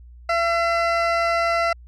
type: tone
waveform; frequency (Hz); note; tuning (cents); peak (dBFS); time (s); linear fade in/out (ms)
20% pulse; 676; E5; +43; -13; 0.29-1.73; 5
effects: added 60 Hz sine -41 dBFS peak until 1.87 s + low-pass 4000 Hz 12 dB/octave